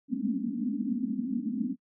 pink band-pass noise, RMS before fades -31 dBFS, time 0.08-1.76 s, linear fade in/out 50 ms, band 200 to 280 Hz, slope 96 dB/octave, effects noise-tail reverb RT60 0.1 s tail -25 dB re dry

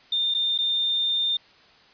sine tone with dropouts, 3615 Hz, A7, 46 cents sharp, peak -21 dBFS, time 0.12-1.37 s, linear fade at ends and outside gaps 5 ms, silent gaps 0.341-0.347 / 0.579-0.586 s, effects white hiss -54 dBFS RMS until 1.93 s + resampled to 11025 Hz

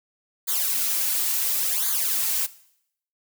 blue noise with flanger, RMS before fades -24 dBFS, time 0.47-2.47 s, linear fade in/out 20 ms, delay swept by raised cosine 0.36 to 4.56 ms, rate 0.71 Hz, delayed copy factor -1, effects noise-tail reverb RT60 0.7 s tail -18 dB re dry

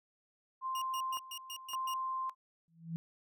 sine tone with tremolo, 1046.5 Hz, C6, in tune, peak -34 dBFS, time 0.61-2.35 s, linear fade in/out 50 ms, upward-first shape square, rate 0.89 Hz, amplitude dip 80%
sawtooth tone bursts, 2845 Hz, F7, 31 cents sharp, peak -38 dBFS, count 7, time 0.75-1.939 s, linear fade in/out 2 ms, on 67 ms, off 120 ms
sine tone with exponential growth, 165.2 Hz, E3, 4 cents sharp, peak -32 dBFS, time 2.68-2.96 s, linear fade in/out 0 ms, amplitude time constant 60 ms
effects none

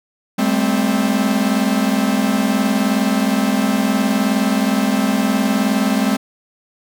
45% pulse tone cluster, 198.9 / 218.2 / 261.1 Hz, G3 / A3 / C4, +25 / -14 / -3 cents, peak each -19 dBFS, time 0.38-6.17 s, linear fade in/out 10 ms, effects none

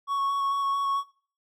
triangle tone with vibrato, 1110 Hz, C#6, 2 cents sharp, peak -22 dBFS, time 0.07-1.04 s, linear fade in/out 50 ms, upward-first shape square, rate 4.5 Hz, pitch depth 9 cents each way, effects noise-tail reverb RT60 0.4 s tail -18 dB re dry

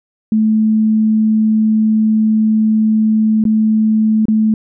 sine tone with dropouts, 217.7 Hz, A3, 18 cents flat, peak -9 dBFS, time 0.32-4.54 s, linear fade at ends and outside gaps 2 ms, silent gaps 3.44-3.452 / 4.255-4.283 s, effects none

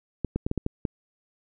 clicks, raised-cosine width 3 ms, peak -13 dBFS, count 7, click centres 0.247 / 0.36 / 0.465 / 0.514 / 0.577 / 0.664 / 0.852 s, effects none

